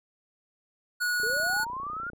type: tone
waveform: square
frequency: 1459 Hz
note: F#6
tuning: 25 cents flat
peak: -26 dBFS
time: 1-1.65 s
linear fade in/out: 20 ms
type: click train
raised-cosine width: 2 ms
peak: -34 dBFS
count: 29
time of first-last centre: 1.2-2.133 s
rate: 30 Hz
type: linear sweep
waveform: sine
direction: up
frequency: 413.9 to 1444 Hz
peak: -32 dBFS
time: 1.23-2.1 s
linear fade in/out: 5 ms
effects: none